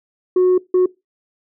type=tone bursts at uneven times; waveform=sine; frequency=366 Hz; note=F#4; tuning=19 cents flat; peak=-8 dBFS; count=2; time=0.36-0.58 / 0.74-0.86 s; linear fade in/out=5 ms; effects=noise-tail reverb RT60 0.2 s tail -21 dB re dry + tanh soft clip ceiling -9 dBFS